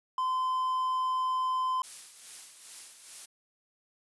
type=tone; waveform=triangle; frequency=1028 Hz; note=C6; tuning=31 cents flat; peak=-25 dBFS; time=0.18-1.82 s; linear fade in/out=2 ms
type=noise with tremolo; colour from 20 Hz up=blue; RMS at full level=-42 dBFS; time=1.83-3.26 s; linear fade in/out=10 ms; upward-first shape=sine; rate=2.4 Hz; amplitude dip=55%
effects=resampled to 24000 Hz